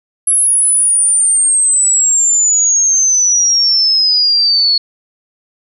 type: exponential sweep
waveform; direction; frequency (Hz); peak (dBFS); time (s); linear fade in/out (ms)
sine; down; 10920 to 4358; -8; 0.27-4.78; 5
effects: none